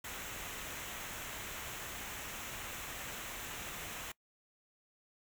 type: noise with comb filter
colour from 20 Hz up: pink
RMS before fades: -44 dBFS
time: 0.04-4.12 s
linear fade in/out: 5 ms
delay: 0.21 ms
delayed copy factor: -0.55
effects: noise-tail reverb RT60 0.1 s tail -23 dB re dry